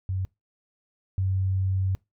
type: tone pair in turn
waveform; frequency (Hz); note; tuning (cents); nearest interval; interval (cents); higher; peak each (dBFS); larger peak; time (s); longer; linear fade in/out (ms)
sine; 94.2 / 94.96; F#2 / F#2; +32 / +45; unison; 13; second; -25 / -22; second; 0.09-0.25 / 1.18-1.95; second; 0
effects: noise-tail reverb RT60 0.2 s tail -23 dB re dry